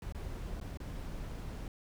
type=noise with dropouts; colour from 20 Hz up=brown; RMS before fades=-41 dBFS; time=0.02-1.68 s; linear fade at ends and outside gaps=2 ms; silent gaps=0.124-0.147 / 0.601-0.611 / 0.773-0.801 s; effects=none